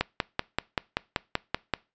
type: click train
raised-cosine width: 0.3 ms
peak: -8 dBFS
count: 10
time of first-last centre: 0.01-1.737 s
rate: 5.21 Hz
effects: noise-tail reverb RT60 0.3 s tail -23 dB re dry + resampled to 16000 Hz